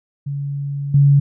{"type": "tone with level steps", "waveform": "sine", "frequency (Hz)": 141.3, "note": "C#3", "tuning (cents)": 34, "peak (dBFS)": [-21, -8], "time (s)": [0.26, 1.2], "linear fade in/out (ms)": 10, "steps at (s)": 0.94, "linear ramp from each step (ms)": 5, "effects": []}